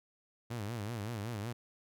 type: tone with vibrato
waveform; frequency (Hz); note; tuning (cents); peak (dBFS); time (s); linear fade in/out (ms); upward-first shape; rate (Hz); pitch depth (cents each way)
sawtooth; 110; A2; 0; -33; 0.5-1.53; 10; sine; 5.3; 170
effects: none

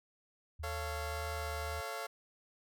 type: tone with vibrato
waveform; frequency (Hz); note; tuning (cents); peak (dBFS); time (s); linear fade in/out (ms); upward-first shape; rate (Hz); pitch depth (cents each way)
sine; 77.78; D#2; 0; -40; 0.59-1.81; 10; sine; 1.8; 35
type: chord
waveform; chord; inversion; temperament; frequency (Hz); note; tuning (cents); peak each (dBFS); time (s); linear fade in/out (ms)
20% pulse; A augmented; none; equal with one note detuned; 440 / 554.4 / 690.4; A4 / C#5 / E#5; 0 / 0 / -20; -40 / -39 / -37; 0.63-2.07; 10
effects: none

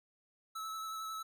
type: tone with vibrato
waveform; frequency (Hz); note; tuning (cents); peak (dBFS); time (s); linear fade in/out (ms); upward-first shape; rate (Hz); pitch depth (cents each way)
square; 1305; E6; -18; -40; 0.55-1.23; 10; sine; 11; 17
effects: none

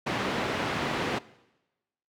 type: band-pass noise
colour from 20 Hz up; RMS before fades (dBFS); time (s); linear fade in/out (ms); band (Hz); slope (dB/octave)
pink; -30; 0.06-1.19; 10; 160 to 2900; 12
effects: noise-tail reverb RT60 1.0 s tail -20 dB re dry

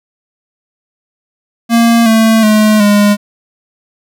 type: tone with pitch steps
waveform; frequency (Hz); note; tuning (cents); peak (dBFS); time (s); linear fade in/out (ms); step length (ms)
square; 232.2 / 223 / 214.2 / 205.7; A#3 / A3 / A3 / G#3; -7 / +23 / -46 / -16; -6; 1.69-3.17; 50; 370
effects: none

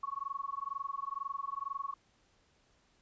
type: tone with amplitude modulation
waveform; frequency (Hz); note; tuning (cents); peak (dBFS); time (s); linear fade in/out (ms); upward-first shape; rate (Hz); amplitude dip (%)
sine; 1108.7; C#6; 0; -32; 0.03-1.94; 5; sine; 22.1; 100
effects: pink hiss -70 dBFS RMS until 3.01 s + resampled to 16000 Hz

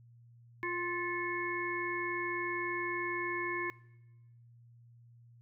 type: harmonic tone with a mistuned harmonic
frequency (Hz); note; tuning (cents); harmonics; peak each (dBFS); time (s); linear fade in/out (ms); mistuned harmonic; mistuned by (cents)
350.2; F4; +5; 1 / 3 / 5 / 6; -38 / -39 / -39 / -39; 0.63-3.7; 0; 6; +67
effects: noise-tail reverb RT60 1.0 s tail -21 dB re dry + added 118 Hz sine -56 dBFS peak until 5.41 s

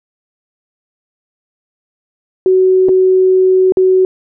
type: tone with dropouts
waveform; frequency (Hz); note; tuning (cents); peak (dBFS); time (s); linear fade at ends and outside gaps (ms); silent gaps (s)
sine; 373.9; F#4; +18; -6; 2.46-4.05; 1; 2.886-2.891 / 3.722-3.771
effects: none

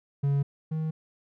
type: tone pair in turn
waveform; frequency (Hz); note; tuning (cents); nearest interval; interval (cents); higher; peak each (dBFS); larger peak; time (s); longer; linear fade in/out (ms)
triangle; 140.5 / 157.8; C#3 / D#3; +24 / +25; major second; 201; second; -20 / -25; first; 0.23-0.43 / 0.71-0.91; neither; 10
effects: none

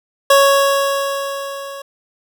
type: tone with level ramp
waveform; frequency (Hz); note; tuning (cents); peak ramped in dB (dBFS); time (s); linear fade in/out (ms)
25% pulse; 554.4; C#5; 0; -3 to -25; 0.3-1.82; 5
effects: none

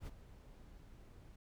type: noise with ADSR envelope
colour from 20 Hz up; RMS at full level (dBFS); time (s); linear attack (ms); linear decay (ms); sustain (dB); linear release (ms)
brown; -43; 0-1.36; 70; 30; -14; 7
effects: none

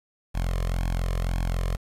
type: tone with flanger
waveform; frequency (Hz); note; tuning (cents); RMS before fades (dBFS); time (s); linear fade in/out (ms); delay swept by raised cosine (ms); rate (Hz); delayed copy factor
sawtooth; 43.65; F1; 0; -26; 0.34-1.77; 20; 1.2 to 1.72; 1.9; +0.85
effects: resampled to 32000 Hz + 8-bit

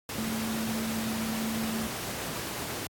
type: tone in noise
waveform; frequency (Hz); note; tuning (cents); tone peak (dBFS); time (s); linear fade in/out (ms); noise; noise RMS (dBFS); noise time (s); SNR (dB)
sine; 222.5; A3; +20; -30; 0.18-1.87; 2; pink; -35; 0.09-2.87; +2
effects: high-pass 100 Hz 12 dB/octave + AAC 64 kbps

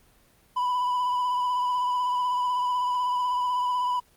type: tone with vibrato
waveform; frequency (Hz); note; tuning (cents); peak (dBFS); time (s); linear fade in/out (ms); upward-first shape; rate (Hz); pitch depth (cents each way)
triangle; 992; B5; +7; -21; 0.56-4; 10; sine; 16; 23
effects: pink hiss -60 dBFS RMS until 4.16 s + Opus 24 kbps

